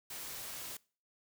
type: noise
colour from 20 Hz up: white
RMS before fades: -44 dBFS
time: 0.1-0.77 s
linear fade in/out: 5 ms
effects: noise-tail reverb RT60 0.4 s tail -23 dB re dry